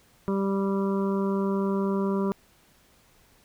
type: harmonic tone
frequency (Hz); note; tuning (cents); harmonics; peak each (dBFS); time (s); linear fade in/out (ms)
196; G3; 0; 1 / 2 / 3 / 5 / 6 / 7; -25 / -28 / -37 / -36 / -39 / -45; 0.28-2.32; 0
effects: pink hiss -60 dBFS RMS until 3.44 s

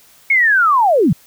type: linear sweep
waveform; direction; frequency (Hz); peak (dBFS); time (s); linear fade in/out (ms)
sine; down; 2217 to 123.1; -9; 0.3-1.13; 5
effects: white hiss -48 dBFS RMS until 1.26 s

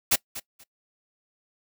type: noise with echo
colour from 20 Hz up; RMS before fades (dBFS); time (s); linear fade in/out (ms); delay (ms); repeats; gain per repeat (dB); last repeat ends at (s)
white; -20; 0.11-0.16; 10; 240; 2; -15; 0.64
effects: noise-tail reverb RT60 0.1 s tail -21 dB re dry

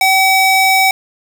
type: ring-modulated tone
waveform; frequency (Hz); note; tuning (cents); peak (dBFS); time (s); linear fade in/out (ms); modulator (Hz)
square; 1523; F#6; +50; -6; 0.01-0.91; 2; 758
effects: none

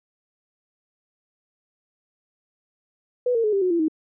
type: tone with pitch steps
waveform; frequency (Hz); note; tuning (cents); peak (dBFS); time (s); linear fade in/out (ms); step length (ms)
sine; 493.9 / 458.2 / 425 / 394.3 / 365.8 / 339.3 / 314.8; B4 / A#4 / G#4 / G4 / F#4 / F4 / D#4; 0 / -30 / +40 / +10 / -20 / -50 / +20; -18; 3.26-3.883; 5; 89
effects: none

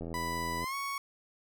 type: click train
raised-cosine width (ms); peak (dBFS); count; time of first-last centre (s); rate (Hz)
2; -27; 54; 0.01-0.642; 83.9
type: tone with pitch glide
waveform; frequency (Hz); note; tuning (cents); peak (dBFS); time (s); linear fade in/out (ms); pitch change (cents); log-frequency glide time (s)
30% pulse; 990 to 1111.2; B5 to C#6; +4 to +4; -31; 0.14-0.98; 2; +200; 0.6-0.75
effects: none

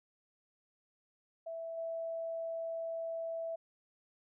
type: tone with level steps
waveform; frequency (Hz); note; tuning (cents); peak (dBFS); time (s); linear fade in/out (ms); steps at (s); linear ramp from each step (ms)
sine; 659.3; E5; 0; -39 / -36; 1.46-3.56; 10; 1.77; 10
effects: none

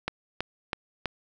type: click train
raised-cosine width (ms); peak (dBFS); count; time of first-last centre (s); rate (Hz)
0.3; -12; 4; 0.08-1.057; 3.07
effects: none

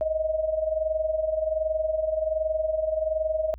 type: tone with amplitude modulation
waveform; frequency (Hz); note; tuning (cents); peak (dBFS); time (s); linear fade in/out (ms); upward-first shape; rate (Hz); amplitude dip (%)
sine; 629; D#5; +19; -20; 0.01-3.54; 0; sine; 21.3; 70
effects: added 60 Hz sine -41 dBFS peak until 3.58 s

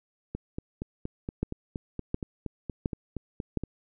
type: two click trains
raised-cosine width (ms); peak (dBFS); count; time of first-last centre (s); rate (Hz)
3; -20 / -14; 15 / 4; 0.35-3.636 / 1.43-3.573; 4.26 / 1.4
effects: none

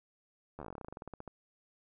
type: slowing click train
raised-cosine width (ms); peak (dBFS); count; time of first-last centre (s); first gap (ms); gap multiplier
1; -30; 21; 0.59-1.277; 12; 1.1
effects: none

